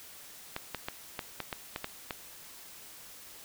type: clicks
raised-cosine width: 0.3 ms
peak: -18 dBFS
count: 9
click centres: 0.564 / 0.747 / 0.885 / 1.192 / 1.403 / 1.528 / 1.761 / 1.844 / 2.108 s
effects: white hiss -50 dBFS RMS until 3.44 s